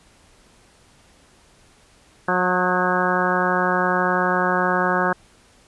harmonic tone with a mistuned harmonic, 181.2 Hz, F#3, 36 cents flat, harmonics 1 / 2 / 3 / 4 / 5 / 6 / 7 / 8 / 9, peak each -26 / -26 / -26 / -26 / -26 / -26 / -26 / -26 / -26 dBFS, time 2.28-5.13 s, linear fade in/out 5 ms, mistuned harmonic 8, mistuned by +38 cents, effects pink hiss -54 dBFS RMS until 5.67 s + resampled to 24000 Hz

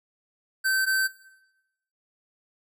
square tone pair in turn, 1545 / 1545 Hz, G6 / G6, -26 / -26 cents, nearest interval unison, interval 0 cents, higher neither, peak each -22 dBFS, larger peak neither, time 0.64-0.86 / 0.86-1.08 s, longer neither, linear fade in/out 20 ms, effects noise-tail reverb RT60 0.9 s tail -18 dB re dry

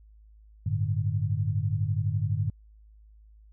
sine chord, G suspended second, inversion none, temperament equal with one note detuned, 98 / 110 / 149.05 Hz, G2 / A2 / D3, 0 / 0 / +26 cents, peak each -28 / -28 / -31 dBFS, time 0.66-2.5 s, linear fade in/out 5 ms, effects added 53 Hz sine -51 dBFS peak until 3.52 s

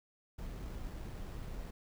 brown noise with sample-and-hold, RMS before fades -43 dBFS, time 0.38-1.71 s, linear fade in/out 10 ms, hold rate 6300 Hz, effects none

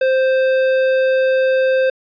sine tone with tanh clipping, 523.3 Hz, C5, in tune, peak -14 dBFS, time 0.01-1.9 s, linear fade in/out 5 ms, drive 13 dB, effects resampled to 11025 Hz

